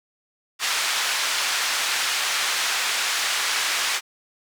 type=band-pass noise; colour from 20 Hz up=pink; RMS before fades=-24 dBFS; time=0.59-4.01 s; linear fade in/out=50 ms; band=1400 to 7400 Hz; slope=12 dB/octave; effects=none